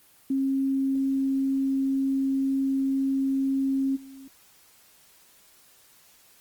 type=tone with level steps; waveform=sine; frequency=269.8 Hz; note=C#4; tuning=47 cents flat; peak=-22 / -42 dBFS; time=0.3-4.28 s; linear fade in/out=5 ms; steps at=3.95 s; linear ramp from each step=20 ms; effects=white hiss -57 dBFS RMS until 6.4 s + Opus 24 kbps

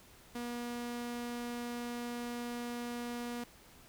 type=tone; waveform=sawtooth; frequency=240 Hz; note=B3; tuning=49 cents flat; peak=-34 dBFS; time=0.35-3.44 s; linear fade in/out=5 ms; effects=pink hiss -59 dBFS RMS until 3.88 s

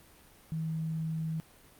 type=tone; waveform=sine; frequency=160 Hz; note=D#3; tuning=49 cents sharp; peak=-31 dBFS; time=0.52-1.4 s; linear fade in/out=0 ms; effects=pink hiss -58 dBFS RMS until 1.79 s + Opus 32 kbps

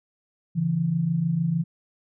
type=tone pair together; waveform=sine; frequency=141.11 / 167.7 Hz; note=C#3 / E3; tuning=+31 / +30 cents; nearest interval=minor third; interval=299 cents; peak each=-27 / -22 dBFS; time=0.55-1.64 s; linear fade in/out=20 ms; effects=none

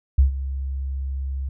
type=tone with ADSR envelope; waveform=sine; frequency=67.4 Hz; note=C#2; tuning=48 cents flat; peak=-9 dBFS; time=0.18-1.49 s; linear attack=8 ms; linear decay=120 ms; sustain=-15 dB; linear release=4 ms; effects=none

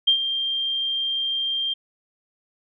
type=tone with ADSR envelope; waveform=sine; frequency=3183 Hz; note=G7; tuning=26 cents sharp; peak=-12 dBFS; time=0.07-1.74 s; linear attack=11 ms; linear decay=91 ms; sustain=-10 dB; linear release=11 ms; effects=none

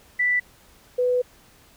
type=tone pair in turn; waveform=sine; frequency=1975.5 / 496.7 Hz; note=B6 / B4; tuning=0 / +10 cents; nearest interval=2 octaves; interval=2390 cents; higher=first; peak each=-18 dBFS; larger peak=neither; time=0.19-0.4 / 0.98-1.22 s; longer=second; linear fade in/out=10 ms; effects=pink hiss -54 dBFS RMS until 1.76 s

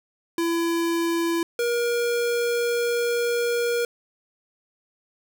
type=tone pair in turn; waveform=square; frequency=336 / 475.2 Hz; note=E4 / A#4; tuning=+33 / +33 cents; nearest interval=tritone; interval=600 cents; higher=second; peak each=-22 dBFS; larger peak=neither; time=0.38-1.43 / 1.59-3.85 s; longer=second; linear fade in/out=2 ms; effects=none

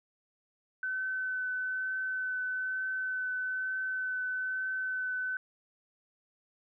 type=tone with vibrato; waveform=sine; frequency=1517 Hz; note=F#6; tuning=43 cents sharp; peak=-31 dBFS; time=0.83-5.37 s; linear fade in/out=2 ms; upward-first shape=triangle; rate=1.1 Hz; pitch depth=12 cents each way; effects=none

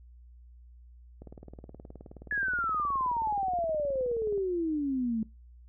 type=click train; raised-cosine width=2 ms; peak=-32 dBFS; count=61; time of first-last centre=1.22-4.378 s; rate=19 Hz
type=exponential sweep; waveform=sine; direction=down; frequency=1716 to 216 Hz; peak=-27 dBFS; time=2.31-5.23 s; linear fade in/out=2 ms
effects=noise-tail reverb RT60 0.2 s tail -21 dB re dry + added 60 Hz sine -50 dBFS peak until 5.68 s

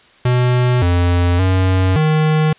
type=tone with pitch steps; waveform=square; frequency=124.2 / 87.8 / 93.5 / 155.3 Hz; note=B2 / F2 / F#2 / D#3; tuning=+10 / +10 / +19 / -3 cents; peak=-12 dBFS; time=0.25-2.53 s; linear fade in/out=5 ms; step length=570 ms; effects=white hiss -48 dBFS RMS until 2.58 s + resampled to 8000 Hz

